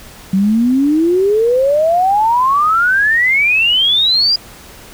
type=exponential sweep; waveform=sine; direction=up; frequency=186.5 to 4908 Hz; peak=-9 dBFS; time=0.33-4.36 s; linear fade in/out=5 ms; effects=pink hiss -37 dBFS RMS until 4.93 s